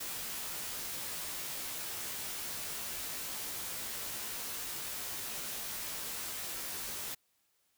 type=noise with comb filter; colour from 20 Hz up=white; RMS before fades=-40 dBFS; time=0-7.15 s; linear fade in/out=10 ms; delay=16 ms; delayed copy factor=-0.65; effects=white hiss -75 dBFS RMS until 7.77 s